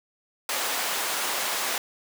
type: high-pass noise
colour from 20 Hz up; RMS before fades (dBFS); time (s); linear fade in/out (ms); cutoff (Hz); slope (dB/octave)
pink; -28; 0.49-1.78; 2; 670; 12
effects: none